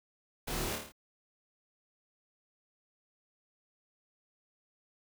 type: noise with echo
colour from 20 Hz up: pink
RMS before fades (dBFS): -38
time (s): 0.47-0.76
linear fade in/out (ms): 10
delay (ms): 27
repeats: 6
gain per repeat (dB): -3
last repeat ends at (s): 0.922
effects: none